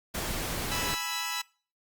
pink noise, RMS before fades -33 dBFS, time 0.14-0.95 s, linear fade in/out 10 ms
10% pulse chord, E major, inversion first, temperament equal, 830.6 / 987.8 / 1318.5 Hz, G#5 / B5 / E6, 0 / 0 / 0 cents, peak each -31 / -25 / -27 dBFS, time 0.71-1.42 s, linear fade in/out 10 ms
effects noise-tail reverb RT60 0.4 s tail -23 dB re dry + Opus 48 kbps

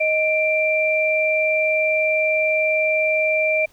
sine tone pair together, 625 / 2360 Hz, D#5 / D7, +8 / +8 cents, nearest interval octave + major seventh, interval 2300 cents, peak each -19 dBFS, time 0-3.66 s, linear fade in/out 10 ms, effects pink hiss -55 dBFS RMS until 3.72 s

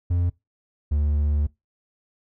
triangle tone pair in turn, 87.6 / 73.66 Hz, F2 / D2, +6 / +6 cents, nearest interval minor third, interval 300 cents, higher first, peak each -17 dBFS, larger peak neither, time 0.1-0.3 / 0.91-1.47 s, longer second, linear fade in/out 10 ms, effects noise-tail reverb RT60 0.2 s tail -22 dB re dry

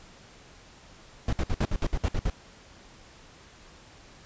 brown noise bursts, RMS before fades -25 dBFS, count 10, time 1.28-2.3 s, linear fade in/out 2 ms, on 48 ms, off 60 ms, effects pink hiss -52 dBFS RMS until 4.25 s + resampled to 16000 Hz

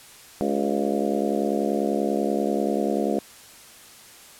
harmonic tone with a mistuned harmonic, 70.3 Hz, C#2, 25 cents sharp, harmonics 3 / 4 / 5 / 6 / 7 / 8 / 9 / 10, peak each -27 / -28 / -29 / -30 / -30 / -31 / -32 / -32 dBFS, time 0.41-3.19 s, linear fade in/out 0 ms, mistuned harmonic 6, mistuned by -57 cents, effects white hiss -47 dBFS RMS until 4.39 s + low-pass 12000 Hz 12 dB/octave

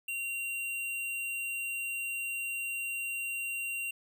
square tone, 2760 Hz, F7, 21 cents flat, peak -34 dBFS, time 0.08-3.91 s, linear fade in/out 5 ms, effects 12-bit

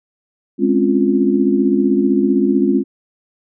sine chord, Db major seventh, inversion second, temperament equal, 207.7 / 261.6 / 277.2 / 349.2 Hz, Ab3 / C4 / Db4 / F4, 0 / 0 / 0 / 0 cents, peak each -17 dBFS, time 0.58-2.84 s, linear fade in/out 50 ms, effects none

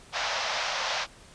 pink band-pass noise, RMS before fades -30 dBFS, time 0.12-1.07 s, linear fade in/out 50 ms, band 570 to 6000 Hz, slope 48 dB/octave, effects pink hiss -52 dBFS RMS until 1.34 s + resampled to 22050 Hz

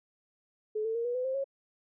sine tone with pitch steps, 429.5 / 447.2 / 465.7 / 484.9 / 504.9 / 525.7 / 547.4 Hz, A4 / A4 / A#4 / B4 / B4 / C5 / C#5, -42 / +28 / -2 / -32 / +38 / +8 / -22 cents, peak -29 dBFS, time 0.75-1.443 s, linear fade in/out 10 ms, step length 99 ms, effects none

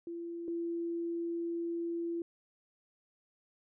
sine tone pair in turn, 339.7 / 338.5 Hz, F4 / E4, -48 / +46 cents, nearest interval unison, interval 6 cents, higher first, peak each -38 / -33 dBFS, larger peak second, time 0.07-0.48 / 0.48-2.22 s, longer second, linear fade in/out 2 ms, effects none

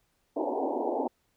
pink band-pass noise, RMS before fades -30 dBFS, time 0.36-1.08 s, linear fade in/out 10 ms, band 250 to 930 Hz, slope 96 dB/octave, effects pink hiss -73 dBFS RMS until 1.36 s

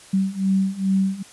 sine beating tone pair, 190.9 / 193.3 Hz, G3 / G3, -46 / -24 cents, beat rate 2.4 Hz, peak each -22 / -20 dBFS, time 0.13-1.23 s, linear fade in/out 10 ms, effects white hiss -46 dBFS RMS until 1.32 s + resampled to 24000 Hz

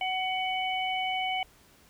harmonic tone, 748 Hz, F#5, 19 cents sharp, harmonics 1 / 3 / 4, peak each -30 / -33 / -34 dBFS, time 0.01-1.43 s, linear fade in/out 2 ms, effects pink hiss -59 dBFS RMS until 1.89 s

